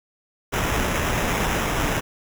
pink noise with sample-and-hold, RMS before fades -23 dBFS, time 0.52-2.01 s, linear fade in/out 20 ms, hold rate 4410 Hz, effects none

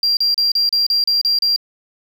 sine tone bursts, 4752 Hz, D8, 20 cents sharp, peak -11 dBFS, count 9, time 0.03-1.562 s, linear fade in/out 2 ms, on 140 ms, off 34 ms, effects tanh soft clip ceiling -11 dBFS + 7-bit

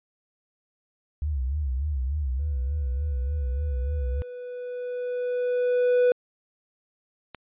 sine tone with vibrato, 69.3 Hz, C#2, in tune, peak -24 dBFS, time 1.22-4.22 s, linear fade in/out 0 ms, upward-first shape sine, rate 3.4 Hz, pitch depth 170 cents each way
triangle tone with exponential growth, 493.9 Hz, B4, in tune, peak -14 dBFS, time 2.39-6.12 s, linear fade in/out 2 ms, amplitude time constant 810 ms
click, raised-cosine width 0.3 ms, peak -22 dBFS, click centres 7.347 s
effects resampled to 8000 Hz

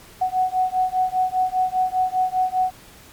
sine beating tone pair, 740 / 745 Hz, F#5 / F#5, 0 / +12 cents, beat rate 5 Hz, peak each -21 dBFS, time 0.21-2.71 s, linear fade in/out 10 ms, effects pink hiss -46 dBFS RMS until 3.12 s + MP3 96 kbps

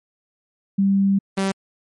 sine / sawtooth tone pair in turn, 196.4 / 193.7 Hz, G3 / G3, +4 / -20 cents, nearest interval unison, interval 24 cents, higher first, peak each -14 / -15 dBFS, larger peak first, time 0.78-1.19 / 1.37-1.52 s, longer first, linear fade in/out 10 ms, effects MP3 48 kbps

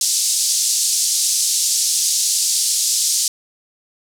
pink band-pass noise, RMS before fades -18 dBFS, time 0.01-3.28 s, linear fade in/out 2 ms, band 4900 to 9800 Hz, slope 24 dB/octave, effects none

